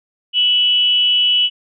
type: tone with frequency modulation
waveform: sine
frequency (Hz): 2960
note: F#7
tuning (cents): 0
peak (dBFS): -11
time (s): 0.33-1.5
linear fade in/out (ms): 50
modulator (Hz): 325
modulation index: 0.32
effects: none